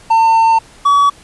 triangle tone pair in turn, 902 / 1136.4 Hz, A5 / C#6, +43 / +43 cents, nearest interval major third, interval 400 cents, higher second, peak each -5 dBFS, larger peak neither, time 0.1-0.59 / 0.85-1.1 s, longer first, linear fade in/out 10 ms, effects pink hiss -42 dBFS RMS until 1.23 s + resampled to 24000 Hz

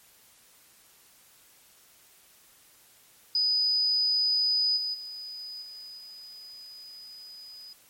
sine tone with level steps, 4978 Hz, D#8, in tune, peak -22 / -28 / -37 / -41 / -43 dBFS, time 3.35-7.73 s, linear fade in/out 2 ms, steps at 4.76 / 4.93 / 5.61 / 5.97 s, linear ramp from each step 20 ms, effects white hiss -58 dBFS RMS until 7.89 s + MP3 64 kbps

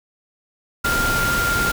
sine tone in noise, 1396.9 Hz, F6, in tune, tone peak -19 dBFS, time 0.84-1.72 s, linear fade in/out 10 ms, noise pink, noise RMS -23 dBFS, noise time 0.84-1.72 s, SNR +1 dB, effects none

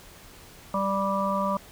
harmonic tone, 196 Hz, G3, in tune, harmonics 1 / 3 / 5 / 6, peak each -29 / -29 / -29 / -29 dBFS, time 0.74-1.57 s, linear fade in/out 2 ms, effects pink hiss -49 dBFS RMS until 1.71 s

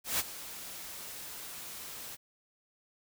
white noise with ADSR envelope, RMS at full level -29 dBFS, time 0.04-2.17 s, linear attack 150 ms, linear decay 34 ms, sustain -15 dB, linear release 30 ms, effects none

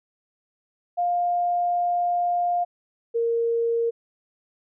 sine tone pair in turn, 704 / 464 Hz, F5 / A#4, +14 / -8 cents, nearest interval perfect fifth, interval 722 cents, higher first, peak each -20 / -20 dBFS, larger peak neither, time 0.97-2.65 / 3.14-3.91 s, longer first, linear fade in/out 20 ms, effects none

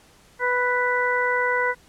harmonic tone, 494.4 Hz, B4, 2 cents sharp, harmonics 1 / 2 / 3 / 4, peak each -25 / -25 / -25 / -25 dBFS, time 0.39-1.75 s, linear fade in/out 50 ms, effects pink hiss -54 dBFS RMS until 1.88 s + low-pass 11000 Hz 12 dB/octave

